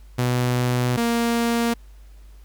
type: tone pair in turn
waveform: sawtooth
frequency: 123.9 / 233.9 Hz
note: B2 / A#3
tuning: +6 / +6 cents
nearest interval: major seventh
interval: 1100 cents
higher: second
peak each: -15 dBFS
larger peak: neither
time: 0.18-0.97 / 0.97-1.74 s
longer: first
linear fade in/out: 10 ms
effects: added 50 Hz sine -42 dBFS peak until 2.44 s + pink hiss -59 dBFS RMS until 2.44 s